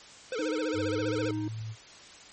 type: tone with vibrato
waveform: square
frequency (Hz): 474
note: A#4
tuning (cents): +29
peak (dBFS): -31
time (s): 0.32-1.31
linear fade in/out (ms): 2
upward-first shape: sine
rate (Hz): 15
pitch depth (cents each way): 180
type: tone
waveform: triangle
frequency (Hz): 311.1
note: D#4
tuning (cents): 0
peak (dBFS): -29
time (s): 0.39-1.48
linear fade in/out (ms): 2
type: tone with pitch glide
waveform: sine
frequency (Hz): 100 to 110.32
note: G2 to A2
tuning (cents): +35 to +5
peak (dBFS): -34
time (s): 0.73-1.76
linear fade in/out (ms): 50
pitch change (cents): +170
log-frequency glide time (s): 0.9-1.08
effects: white hiss -50 dBFS RMS until 2.32 s + MP3 32 kbps

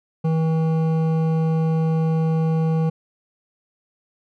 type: tone with hard clipping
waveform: sine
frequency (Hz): 160.8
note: E3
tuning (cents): -43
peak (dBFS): -19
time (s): 0.24-2.9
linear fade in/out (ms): 10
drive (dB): 11
effects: none

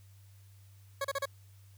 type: tone bursts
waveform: 20% pulse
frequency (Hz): 553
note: C#5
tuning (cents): -4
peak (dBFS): -26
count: 4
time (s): 1.01-1.256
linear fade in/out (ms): 5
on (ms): 36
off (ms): 34
effects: added 98 Hz sine -54 dBFS peak until 1.77 s + white hiss -67 dBFS RMS until 1.77 s

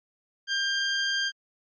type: tone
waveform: 20% pulse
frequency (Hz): 1593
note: G6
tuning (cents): +27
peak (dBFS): -20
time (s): 0.47-1.32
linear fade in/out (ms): 50
effects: MP3 32 kbps

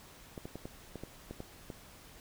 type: clicks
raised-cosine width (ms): 2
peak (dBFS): -28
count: 9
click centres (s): 0.378 / 0.455 / 0.556 / 0.655 / 0.957 / 1.036 / 1.31 / 1.404 / 1.702
effects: pink hiss -55 dBFS RMS until 2.2 s

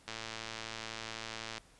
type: click train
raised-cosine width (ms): 0.2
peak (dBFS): -23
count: 169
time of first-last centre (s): 0.08-1.58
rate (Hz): 112
effects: pink hiss -62 dBFS RMS until 1.79 s + resampled to 24000 Hz

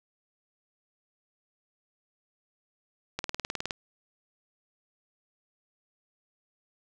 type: click train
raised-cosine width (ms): 0.2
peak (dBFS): -14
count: 11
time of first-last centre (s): 3.19-3.708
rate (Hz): 19.3
effects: none

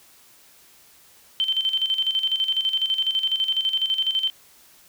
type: tone with tremolo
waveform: sine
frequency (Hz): 3100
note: G7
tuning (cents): -20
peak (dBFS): -18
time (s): 1.4-4.3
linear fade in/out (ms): 0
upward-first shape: square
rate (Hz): 12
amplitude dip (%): 65
effects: white hiss -53 dBFS RMS until 4.88 s

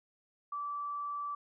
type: tone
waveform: sine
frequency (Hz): 1160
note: D6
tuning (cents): -22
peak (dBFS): -35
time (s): 0.52-1.35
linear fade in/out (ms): 5
effects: none

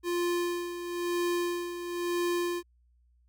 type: tone with tremolo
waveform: square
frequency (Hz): 349.2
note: F4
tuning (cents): 0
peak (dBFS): -27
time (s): 0.03-2.63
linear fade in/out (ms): 50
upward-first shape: sine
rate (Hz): 1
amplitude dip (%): 65
effects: added 60 Hz sine -62 dBFS peak until 3.28 s

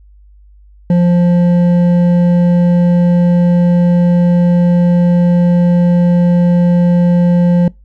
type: tone with hard clipping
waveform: sine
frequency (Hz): 175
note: F3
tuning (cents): +4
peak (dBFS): -8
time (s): 0.9-7.68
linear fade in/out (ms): 2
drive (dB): 7
effects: noise-tail reverb RT60 0.2 s tail -23 dB re dry + added 50 Hz sine -39 dBFS peak until 7.84 s

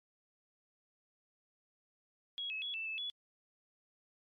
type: tone with pitch steps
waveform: sine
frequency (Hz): 3319 / 2581 / 3367 / 2653 / 2620 / 3403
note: G#7 / E7 / G#7 / E7 / E7 / G#7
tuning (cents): -2 / -37 / +23 / +10 / -11 / +41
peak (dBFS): -37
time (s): 2.38-3.1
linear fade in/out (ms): 0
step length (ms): 120
effects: MP3 64 kbps

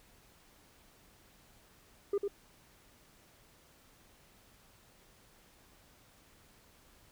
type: tone with echo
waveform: sine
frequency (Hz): 402.6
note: G4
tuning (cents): +46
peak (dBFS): -25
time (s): 2.13-2.18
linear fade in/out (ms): 5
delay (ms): 100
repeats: 1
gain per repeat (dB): -5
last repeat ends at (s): 2.28
effects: tanh soft clip ceiling -27 dBFS + pink hiss -63 dBFS RMS until 7.11 s

